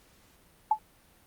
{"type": "tone with exponential decay", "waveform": "sine", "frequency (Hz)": 862, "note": "A5", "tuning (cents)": -36, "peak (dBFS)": -16, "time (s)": [0.71, 0.79], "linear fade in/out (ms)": 5, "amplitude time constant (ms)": 17, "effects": ["pink hiss -61 dBFS RMS until 1.26 s", "Opus 48 kbps"]}